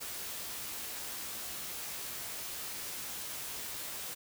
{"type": "noise with comb filter", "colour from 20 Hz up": "white", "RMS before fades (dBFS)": -41, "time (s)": [0, 4.15], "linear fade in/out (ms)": 20, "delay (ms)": 16, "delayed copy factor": 0.55, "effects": []}